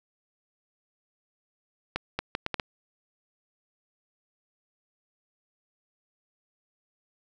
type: accelerating click train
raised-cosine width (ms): 0.3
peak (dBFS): -12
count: 6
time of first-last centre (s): 1.96-2.598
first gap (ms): 230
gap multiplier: 0.7
effects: none